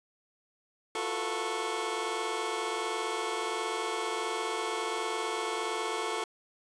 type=tone cluster; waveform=20% pulse; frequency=340.6 / 362 / 441.7 / 490.8 / 1101 Hz; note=F4 / F#4 / A4 / B4 / C#6; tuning=-43 / -38 / +7 / -11 / -12 cents; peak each=-37 / -34 / -29 / -38 / -32 dBFS; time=0.95-6.24 s; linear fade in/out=2 ms; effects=resampled to 22050 Hz